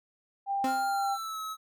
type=tone; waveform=sine; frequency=793 Hz; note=G5; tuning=20 cents sharp; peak=-27 dBFS; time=0.46-1.18 s; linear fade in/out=50 ms
type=tone with exponential decay; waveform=35% pulse; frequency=261.6 Hz; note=C4; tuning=in tune; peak=-26 dBFS; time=0.64-0.97 s; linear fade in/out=2 ms; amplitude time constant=71 ms
type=tone with pitch glide; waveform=square; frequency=1396.9 to 1288.4 Hz; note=F6 to E6; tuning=0 to -40 cents; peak=-35 dBFS; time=0.65-1.57 s; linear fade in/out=50 ms; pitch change=-140 cents; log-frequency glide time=0.89-1.4 s
effects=none